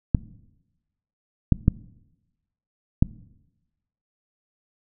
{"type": "clicks", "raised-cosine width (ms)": 5, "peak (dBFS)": -3, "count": 4, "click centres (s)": [0.148, 1.523, 1.681, 3.025], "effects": ["noise-tail reverb RT60 1.0 s tail -20 dB re dry"]}